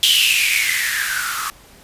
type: noise with band-pass filter sweep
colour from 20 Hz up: violet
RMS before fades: -18 dBFS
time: 0.03-1.5 s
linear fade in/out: 0 ms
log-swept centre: 3200 to 1200 Hz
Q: 9
effects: pink hiss -46 dBFS RMS until 1.83 s + resampled to 32000 Hz